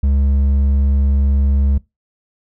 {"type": "tone with hard clipping", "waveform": "sine", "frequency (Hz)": 69.3, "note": "C#2", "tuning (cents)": 0, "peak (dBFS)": -13, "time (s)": [0.03, 1.78], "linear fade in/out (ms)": 5, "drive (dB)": 5, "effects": ["noise-tail reverb RT60 0.2 s tail -21 dB re dry"]}